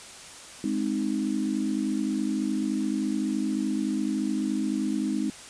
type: chord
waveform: sine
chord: Ab major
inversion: none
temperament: equal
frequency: 207.7 / 261.6 / 311.1 Hz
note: Ab3 / C4 / Eb4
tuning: 0 / 0 / 0 cents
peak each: -29 dBFS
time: 0.64-5.3 s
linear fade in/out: 2 ms
effects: white hiss -44 dBFS RMS until 5.49 s + resampled to 22050 Hz